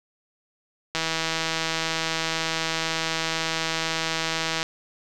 click train, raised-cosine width 0.2 ms, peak -8 dBFS, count 597, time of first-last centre 0.95-4.629 s, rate 162 Hz, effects none

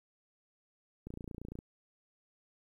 click train, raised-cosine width 3 ms, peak -30 dBFS, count 16, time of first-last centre 1.07-1.589 s, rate 28.9 Hz, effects 11-bit

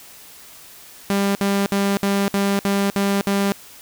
sawtooth tone bursts, 198.8 Hz, G3, 25 cents sharp, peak -13 dBFS, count 8, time 1.1-3.52 s, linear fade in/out 0 ms, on 250 ms, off 60 ms, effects white hiss -43 dBFS RMS until 3.81 s

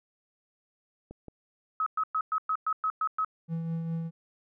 clicks, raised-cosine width 2 ms, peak -30 dBFS, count 2, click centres 1.11 / 1.283 s
sine tone bursts, 1279 Hz, D#6, 47 cents sharp, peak -25 dBFS, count 9, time 1.8-3.247 s, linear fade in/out 2 ms, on 63 ms, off 110 ms
triangle tone with tremolo, 164.81 Hz, E3, in tune, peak -26 dBFS, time 3.48-4.11 s, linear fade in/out 50 ms, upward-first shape triangle, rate 4.9 Hz, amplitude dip 40%
effects none

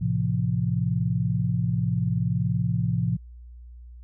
sine chord, F major, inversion first, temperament equal with one note detuned, 110 / 130.81 / 171.81 Hz, A2 / C3 / F3, 0 / 0 / -28 cents, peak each -26 dBFS, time 0.01-3.17 s, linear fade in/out 10 ms, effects added 60 Hz sine -41 dBFS peak until 4.03 s

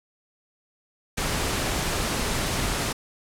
pink noise, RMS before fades -26 dBFS, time 1.17-2.93 s, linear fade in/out 10 ms, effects low-pass 11000 Hz 12 dB/octave

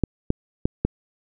clicks, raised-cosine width 3 ms, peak -6 dBFS, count 4, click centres 0.037 / 0.304 / 0.655 / 0.85 s, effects none

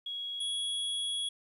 sine / square tone pair in turn, 3322 / 3340 Hz, G#7 / G#7, 0 / +9 cents, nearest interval unison, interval 9 cents, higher second, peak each -35 / -32 dBFS, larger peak second, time 0.06-0.4 / 0.4-1.29 s, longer second, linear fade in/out 5 ms, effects resampled to 32000 Hz + 11-bit

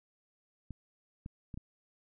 clicks, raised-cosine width 5 ms, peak -30 dBFS, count 4, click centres 0.707 / 1.261 / 1.542 / 1.575 s, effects none

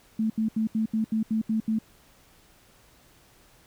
sine tone bursts, 220 Hz, A3, in tune, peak -22 dBFS, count 9, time 0.19-1.788 s, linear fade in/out 5 ms, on 110 ms, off 76 ms, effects pink hiss -58 dBFS RMS until 3.66 s

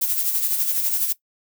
violet noise with tremolo, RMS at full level -20 dBFS, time 0.01-1.13 s, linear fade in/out 10 ms, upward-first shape sine, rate 12 Hz, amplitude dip 50%, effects noise-tail reverb RT60 0.1 s tail -18 dB re dry

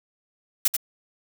blue noise with echo, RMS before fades -19 dBFS, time 0.65-0.68 s, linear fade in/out 5 ms, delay 87 ms, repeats 1, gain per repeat -5 dB, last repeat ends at 0.767 s, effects none

